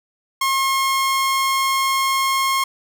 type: tone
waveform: sawtooth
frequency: 1076 Hz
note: C6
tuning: 48 cents sharp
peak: -13 dBFS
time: 0.41-2.64 s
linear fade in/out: 5 ms
effects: none